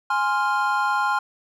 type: chord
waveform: triangle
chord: F minor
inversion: first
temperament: equal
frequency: 830.6 / 1046.5 / 1396.9 Hz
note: Ab5 / C6 / F6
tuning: 0 / 0 / 0 cents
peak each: -22 dBFS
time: 0.1-1.19 s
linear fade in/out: 5 ms
effects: none